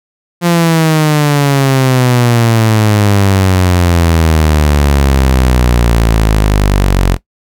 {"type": "exponential sweep", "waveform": "sawtooth", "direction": "down", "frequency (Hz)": [174.61, 44.83], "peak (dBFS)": -3, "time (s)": [0.41, 7.18], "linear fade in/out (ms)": 50, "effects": ["noise-tail reverb RT60 0.1 s tail -18 dB re dry"]}